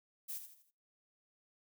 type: noise with echo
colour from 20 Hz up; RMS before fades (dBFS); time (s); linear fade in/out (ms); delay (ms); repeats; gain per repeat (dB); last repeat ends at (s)
violet; -42; 0.28-0.39; 20; 81; 4; -8; 0.714
effects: noise-tail reverb RT60 0.4 s tail -24 dB re dry